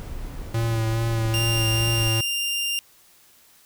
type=noise; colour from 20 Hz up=brown; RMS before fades=-34 dBFS; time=0-2.08 s; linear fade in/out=0 ms
type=tone with vibrato; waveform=square; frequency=113.4 Hz; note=A#2; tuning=47 cents flat; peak=-22 dBFS; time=0.54-2.21 s; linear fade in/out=5 ms; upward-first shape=sine; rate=2.4 Hz; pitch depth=24 cents each way
type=tone; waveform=sawtooth; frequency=2794 Hz; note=F7; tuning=in tune; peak=-20 dBFS; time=1.34-2.79 s; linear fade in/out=0 ms
effects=white hiss -55 dBFS RMS until 3.65 s